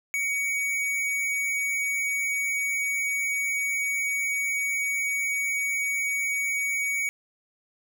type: tone with hard clipping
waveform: sine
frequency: 2248 Hz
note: C#7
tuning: 24 cents sharp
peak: -26 dBFS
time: 0.14-7.09 s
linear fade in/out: 0 ms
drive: 15 dB
effects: none